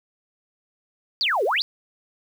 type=exponential two-way sweep; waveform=sine; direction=down then up; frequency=4907 to 370 to 4907 Hz; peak=-19 dBFS; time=1.21-1.62 s; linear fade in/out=0 ms; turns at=1.44 s; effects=8-bit